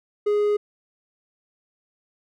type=tone; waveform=triangle; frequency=415.3 Hz; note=G#4; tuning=in tune; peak=-16 dBFS; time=0.26-0.57 s; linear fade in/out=10 ms; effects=none